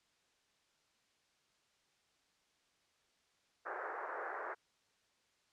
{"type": "band-pass noise", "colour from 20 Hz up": "white", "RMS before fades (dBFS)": -43, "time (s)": [3.65, 4.55], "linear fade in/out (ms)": 20, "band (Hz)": [380, 1700], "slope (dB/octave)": 48, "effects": ["white hiss -75 dBFS RMS until 5.52 s", "low-pass 6000 Hz 12 dB/octave"]}